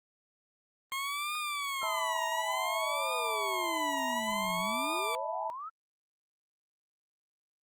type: tone with vibrato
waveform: 20% pulse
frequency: 1070 Hz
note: C6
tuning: 38 cents sharp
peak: -28 dBFS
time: 0.92-5.15 s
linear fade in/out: 0 ms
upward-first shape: triangle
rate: 0.56 Hz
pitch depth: 240 cents each way
type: exponential two-way sweep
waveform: sine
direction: down then up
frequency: 1355 to 173.6 to 1355 Hz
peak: -38 dBFS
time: 1.81-5.7 s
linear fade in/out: 20 ms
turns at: 4.58 s
type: chord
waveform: sine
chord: E suspended fourth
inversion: none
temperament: equal with one note detuned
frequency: 649.4 / 880 / 987.8 Hz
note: E5 / A5 / B5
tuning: -26 / 0 / 0 cents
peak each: -38 dBFS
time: 1.83-5.5 s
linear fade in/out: 0 ms
effects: Opus 24 kbps